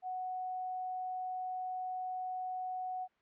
sine tone, 740 Hz, F#5, in tune, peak -36 dBFS, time 0.02-3.08 s, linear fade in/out 50 ms, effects white hiss -73 dBFS RMS until 3.21 s + low-pass 2000 Hz 12 dB/octave

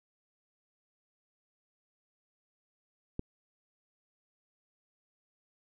click, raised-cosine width 3 ms, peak -21 dBFS, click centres 3.194 s, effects none

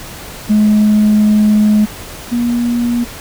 sine tone pair in turn, 211.7 / 238.8 Hz, G#3 / A#3, +33 / +42 cents, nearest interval major second, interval 209 cents, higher second, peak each -5 / -11 dBFS, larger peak first, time 0.49-1.86 / 2.31-3.05 s, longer first, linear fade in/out 20 ms, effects tanh soft clip ceiling -4 dBFS + pink hiss -30 dBFS RMS until 3.2 s

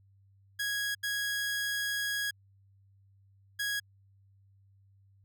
sawtooth tone bursts at uneven times, 1656 Hz, G#6, 5 cents flat, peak -27 dBFS, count 3, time 0.59-0.95 / 1.03-2.31 / 3.59-3.8 s, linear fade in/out 10 ms, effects added 98 Hz sine -60 dBFS peak until 5.24 s

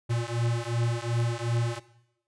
square beating tone pair, 116.54 / 119.24 Hz, A#2 / A#2, 0 / +40 cents, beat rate 2.7 Hz, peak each -30 dBFS, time 0.09-1.8 s, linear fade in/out 20 ms, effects noise-tail reverb RT60 0.8 s tail -17 dB re dry + resampled to 22050 Hz

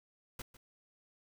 pink noise with echo, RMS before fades -43 dBFS, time 0.39-0.42 s, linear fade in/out 5 ms, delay 150 ms, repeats 1, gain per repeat -15 dB, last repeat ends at 0.57 s, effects none

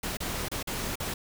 pink noise with dropouts, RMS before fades -33 dBFS, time 0.03-1.14 s, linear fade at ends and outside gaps 5 ms, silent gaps 0.171-0.203 / 0.485-0.515 / 0.628-0.672 / 0.956-1 s, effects none

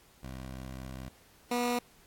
15% pulse tone pair in turn, 64.8 / 242.8 Hz, C2 / B3, -16 / -29 cents, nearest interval octave + major seventh, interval 2287 cents, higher second, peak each -34 / -22 dBFS, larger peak second, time 0.23-1.09 / 1.51-1.79 s, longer first, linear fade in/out 5 ms, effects pink hiss -61 dBFS RMS until 2.06 s + AAC 64 kbps

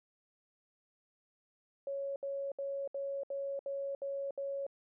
sine tone bursts, 554.4 Hz, C#5, in tune, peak -35 dBFS, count 8, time 1.87-4.666 s, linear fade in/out 2 ms, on 290 ms, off 68 ms, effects none

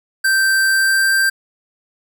square tone with pitch glide, 1563 to 1573 Hz, G6 to G6, -6 to +6 cents, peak -13 dBFS, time 0.24-1.3 s, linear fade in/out 10 ms, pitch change +12 cents, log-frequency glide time 0.67-1.15 s, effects none

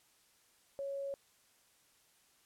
sine tone, 554.4 Hz, C#5, in tune, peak -37 dBFS, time 0.79-1.14 s, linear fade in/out 0 ms, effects white hiss -69 dBFS RMS until 2.45 s + low-pass 12000 Hz 12 dB/octave

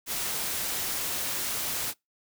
white noise, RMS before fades -31 dBFS, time 0.06-1.94 s, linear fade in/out 50 ms, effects noise-tail reverb RT60 0.2 s tail -26 dB re dry

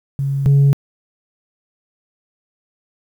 sine tone pair in turn, 138.2 / 139.97 Hz, C#3 / C#3, -5 / +17 cents, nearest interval unison, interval 22 cents, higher second, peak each -16 / -6 dBFS, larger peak second, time 0.19-0.46 / 0.46-0.73 s, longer neither, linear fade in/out 0 ms, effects tanh soft clip ceiling -7 dBFS + 8-bit

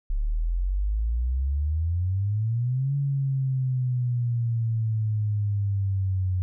sine exponential two-way sweep, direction up then down, 34.74 to 141.5 to 91.1 Hz, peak -22 dBFS, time 0.1-6.42 s, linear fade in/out 0 ms, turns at 2.95 s, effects none

